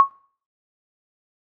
sine tone with exponential decay, 1100 Hz, C#6, 14 cents flat, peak -5 dBFS, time 0-0.11 s, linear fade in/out 0 ms, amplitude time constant 22 ms, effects noise-tail reverb RT60 0.5 s tail -25 dB re dry

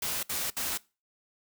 white noise bursts, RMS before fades -32 dBFS, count 3, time 0.02-0.776 s, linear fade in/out 5 ms, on 210 ms, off 63 ms, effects noise-tail reverb RT60 0.3 s tail -22 dB re dry

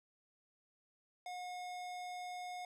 square tone with low-pass filter, 722 Hz, F#5, 43 cents flat, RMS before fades -45 dBFS, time 1.26-2.65 s, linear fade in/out 2 ms, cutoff 8800 Hz, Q 0.64, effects none

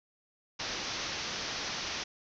white low-pass noise, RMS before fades -37 dBFS, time 0.59-2.04 s, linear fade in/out 10 ms, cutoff 6200 Hz, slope 96 dB/octave, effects none

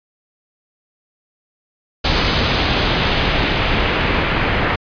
pink noise with low-pass filter sweep, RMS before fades -17 dBFS, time 2.04-4.76 s, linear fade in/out 10 ms, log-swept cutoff 4500 to 2200 Hz, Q 1.5, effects resampled to 11025 Hz

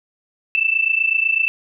sine tone pair together, 2637 / 2665 Hz, E7 / E7, 0 / +18 cents, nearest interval unison, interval 18 cents, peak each -18 dBFS, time 0.55-1.48 s, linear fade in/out 0 ms, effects none

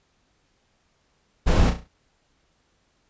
brown noise with echo, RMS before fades -17 dBFS, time 1.46-1.71 s, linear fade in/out 20 ms, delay 34 ms, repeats 5, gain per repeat -7 dB, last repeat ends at 1.88 s, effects pink hiss -67 dBFS RMS until 3.09 s + resampled to 16000 Hz

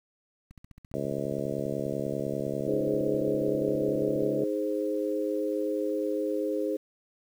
click train, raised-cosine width 5 ms, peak -37 dBFS, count 56, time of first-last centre 0.51-4.226 s, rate 14.8 Hz
harmonic tone, 70.1 Hz, C#2, 20 cents sharp, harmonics 2 / 3 / 4 / 5 / 6 / 7 / 8 / 9, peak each -37 / -37 / -37 / -37 / -37 / -37 / -37 / -37 dBFS, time 0.94-4.44 s, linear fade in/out 0 ms
sine chord, Ab major, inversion second, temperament equal, 311.1 / 415.3 / 523.3 Hz, Eb4 / Ab4 / C5, 0 / 0 / 0 cents, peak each -31 dBFS, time 2.67-6.77 s, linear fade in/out 10 ms
effects 9-bit

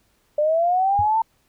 sine linear sweep, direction up, 587.3 to 907 Hz, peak -16 dBFS, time 0.38-1.22 s, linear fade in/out 5 ms
sine tone with exponential decay, 92.4 Hz, F#2, 2 cents flat, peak -19 dBFS, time 0.99-1.09 s, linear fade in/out 0 ms, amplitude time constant 20 ms
effects pink hiss -64 dBFS RMS until 1.48 s

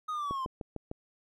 triangle linear sweep, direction down, 1263 to 1025 Hz, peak -30 dBFS, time 0.08-0.46 s, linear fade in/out 10 ms
click train, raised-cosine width 2 ms, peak -24 dBFS, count 5, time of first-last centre 0.31-0.914 s, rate 6.62 Hz
effects none

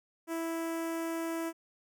sawtooth tone with notch filter, 329.6 Hz, E4, in tune, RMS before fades -35 dBFS, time 0.27-1.53 s, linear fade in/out 50 ms, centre 4000 Hz, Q 0.96, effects none

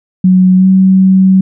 sine tone with pitch glide, 185 to 189.32 Hz, F#3 to F#3, 0 to +40 cents, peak -3 dBFS, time 0.24-1.41 s, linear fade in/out 5 ms, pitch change +40 cents, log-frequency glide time 0.56-0.67 s, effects none

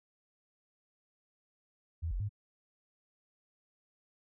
sine tone with pitch steps, 82 / 45.35 / 103 Hz, E2 / F#1 / G#2, -9 / -34 / -14 cents, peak -32 dBFS, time 2.02-2.293 s, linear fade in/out 20 ms, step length 91 ms, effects none

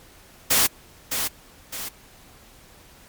white noise with echo, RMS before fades -18 dBFS, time 0.5-0.67 s, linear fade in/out 10 ms, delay 610 ms, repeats 2, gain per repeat -7 dB, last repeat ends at 1.89 s, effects pink hiss -50 dBFS RMS until 3.08 s + MP3 96 kbps

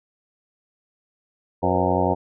harmonic tone with a mistuned harmonic, 91.4 Hz, F#2, 21 cents flat, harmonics 1 / 2 / 3 / 4 / 5 / 6 / 7 / 8 / 9 / 10, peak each -27 / -27 / -27 / -27 / -27 / -27 / -27 / -27 / -27 / -27 dBFS, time 1.62-2.15 s, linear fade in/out 20 ms, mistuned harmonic 5, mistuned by +93 cents, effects none

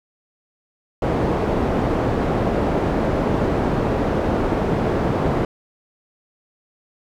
white low-pass noise, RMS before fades -20 dBFS, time 1.02-5.45 s, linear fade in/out 2 ms, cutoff 530 Hz, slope 12 dB/octave, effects none

